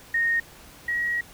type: tone pair in turn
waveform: sine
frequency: 1854 / 1905 Hz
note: A#6 / A#6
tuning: -10 / +37 cents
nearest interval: unison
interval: 47 cents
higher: second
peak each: -20 / -23 dBFS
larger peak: first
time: 0.14-0.4 / 0.88-1.21 s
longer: second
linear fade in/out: 5 ms
effects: pink hiss -48 dBFS RMS until 1.33 s